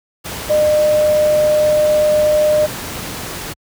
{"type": "tone in noise", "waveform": "sine", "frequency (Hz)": 606, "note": "D#5", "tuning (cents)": -46, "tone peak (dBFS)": -10, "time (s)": [0.49, 2.67], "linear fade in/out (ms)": 20, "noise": "pink", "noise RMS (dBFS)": -26, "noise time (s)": [0.24, 3.54], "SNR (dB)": 13, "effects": ["high-pass 60 Hz 12 dB/octave"]}